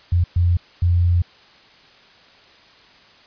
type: tone bursts at uneven times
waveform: sine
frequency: 87.3 Hz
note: F2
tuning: in tune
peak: -13 dBFS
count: 3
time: 0.12-0.24 / 0.36-0.57 / 0.82-1.22 s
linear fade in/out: 5 ms
effects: white hiss -49 dBFS RMS until 3.26 s + resampled to 11025 Hz